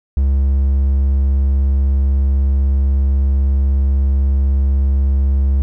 triangle tone, 68.1 Hz, C#2, 30 cents flat, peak -9 dBFS, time 0.17-5.62 s, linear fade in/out 0 ms, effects none

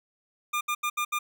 25% pulse tone bursts at uneven times, 1204 Hz, D6, 43 cents sharp, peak -22 dBFS, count 5, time 0.53-0.61 / 0.68-0.75 / 0.83-0.9 / 0.97-1.05 / 1.12-1.19 s, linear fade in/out 10 ms, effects none

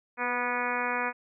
harmonic tone with a mistuned harmonic, 244.7 Hz, B3, 16 cents flat, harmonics 1 / 2 / 3 / 4 / 5 / 6 / 7 / 8 / 9 / 10, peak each -39 / -36 / -37 / -33 / -36 / -35 / -36 / -39 / -37 / -38 dBFS, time 0.17-1.13 s, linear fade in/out 50 ms, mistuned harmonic 2, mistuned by +15 cents, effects none

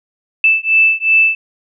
sine beating tone pair, 2637 / 2639.7 Hz, E7 / E7, 0 / +2 cents, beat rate 2.7 Hz, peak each -12 dBFS, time 0.44-1.35 s, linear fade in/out 2 ms, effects none

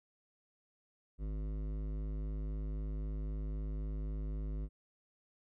sine tone with hard clipping, 51.91 Hz, G#1, in tune, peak -38 dBFS, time 1.18-4.69 s, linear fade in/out 50 ms, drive 14 dB, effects none

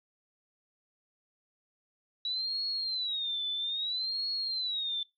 sine tone with vibrato, 3894 Hz, B7, 25 cents flat, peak -30 dBFS, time 2.25-5.03 s, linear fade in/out 2 ms, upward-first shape sine, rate 0.61 Hz, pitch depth 180 cents each way, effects noise-tail reverb RT60 0.2 s tail -21 dB re dry + MP3 32 kbps

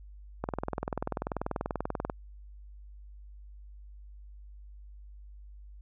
click train, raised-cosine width 1 ms, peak -17 dBFS, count 35, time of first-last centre 0.44-2.099 s, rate 20.5 Hz, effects added 50 Hz sine -46 dBFS peak until 5.81 s

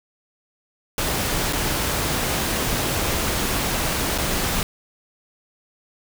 pink noise with dropouts, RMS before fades -23 dBFS, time 0.98-4.63 s, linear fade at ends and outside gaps 1 ms, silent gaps 1.527-1.532 / 4.179-4.184 s, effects none

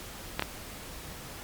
clicks, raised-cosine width 0.3 ms, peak -11 dBFS, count 2, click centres 0.395 / 0.423 s, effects pink hiss -43 dBFS RMS until 1.43 s + MP3 96 kbps

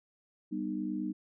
sine chord, G augmented, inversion none, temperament just, 196 / 245 / 306.2 Hz, G3 / B3 / D#4, 0 / -14 / -28 cents, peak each -37 / -38 / -35 dBFS, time 0.51-1.13 s, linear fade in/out 20 ms, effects none

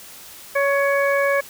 harmonic tone with a mistuned harmonic, 560 Hz, C#5, 18 cents sharp, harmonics 1 / 2 / 3 / 4, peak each -18 / -25 / -23 / -26 dBFS, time 0.55-1.41 s, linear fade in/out 10 ms, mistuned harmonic 2, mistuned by -16 cents, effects white hiss -41 dBFS RMS until 1.49 s

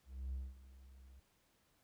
triangle tone with ADSR envelope, 65.41 Hz, C2, in tune, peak -35 dBFS, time 0.05-1.2 s, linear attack 280 ms, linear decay 210 ms, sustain -19 dB, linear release 8 ms, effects tanh soft clip ceiling -35 dBFS + pink hiss -75 dBFS RMS until 1.83 s

